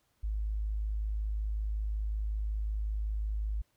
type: tone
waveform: sine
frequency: 52.7 Hz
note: G#1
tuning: 26 cents sharp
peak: -30 dBFS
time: 0.23-3.62 s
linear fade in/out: 10 ms
effects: pink hiss -74 dBFS RMS until 3.76 s